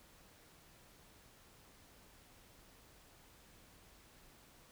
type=silence; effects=pink hiss -63 dBFS RMS until 4.71 s